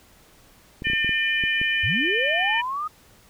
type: clicks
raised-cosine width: 3 ms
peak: -20 dBFS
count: 8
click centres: 0.821 / 0.87 / 0.9 / 0.934 / 1.046 / 1.093 / 1.438 / 1.615 s
type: harmonic tone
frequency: 601 Hz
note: D5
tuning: 40 cents sharp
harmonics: 3 / 4 / 5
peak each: -23 / -25 / -27 dBFS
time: 0.84-2.62 s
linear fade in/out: 20 ms
type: linear sweep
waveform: sine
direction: up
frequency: 70.6 to 1267 Hz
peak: -25 dBFS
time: 1.83-2.88 s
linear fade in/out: 10 ms
effects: pink hiss -54 dBFS RMS until 3.29 s